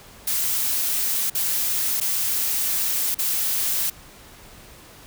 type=noise with dropouts; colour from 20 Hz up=blue; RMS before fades=-23 dBFS; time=0.27-3.9 s; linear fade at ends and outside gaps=5 ms; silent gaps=1.3-1.349 / 2.002-2.011 / 3.146-3.187 s; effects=pink hiss -46 dBFS RMS until 5.06 s